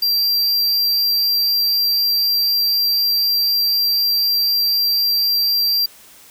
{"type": "tone", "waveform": "square", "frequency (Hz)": 4726, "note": "D8", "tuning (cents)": 10, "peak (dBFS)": -15, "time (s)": [0.02, 5.86], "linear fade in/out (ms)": 5, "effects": ["white hiss -45 dBFS RMS until 6.3 s"]}